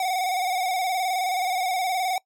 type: tone with vibrato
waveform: square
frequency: 740 Hz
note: F#5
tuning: in tune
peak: -23 dBFS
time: 0-2.18 s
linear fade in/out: 2 ms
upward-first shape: square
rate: 19 Hz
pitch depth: 48 cents each way
effects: noise-tail reverb RT60 0.1 s tail -22 dB re dry + MP3 96 kbps